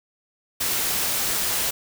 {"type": "noise", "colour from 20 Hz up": "white", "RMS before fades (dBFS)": -24, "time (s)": [0.6, 1.71], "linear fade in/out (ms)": 10, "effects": []}